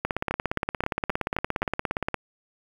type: two click trains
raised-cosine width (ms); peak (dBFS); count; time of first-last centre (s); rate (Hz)
0.5; -11 / -10; 6 / 37; 0.31-1.629 / 0.05-2.143; 3.79 / 17.2
effects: 7-bit